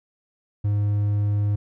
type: tone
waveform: triangle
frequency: 103 Hz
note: G#2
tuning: 14 cents flat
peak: -17 dBFS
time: 0.64-1.56 s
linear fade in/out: 10 ms
effects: none